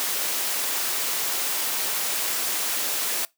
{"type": "high-pass noise", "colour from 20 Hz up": "white", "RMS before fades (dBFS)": -26, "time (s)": [0, 3.25], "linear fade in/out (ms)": 0, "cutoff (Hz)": 300, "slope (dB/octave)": 12, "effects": ["noise-tail reverb RT60 0.2 s tail -23 dB re dry"]}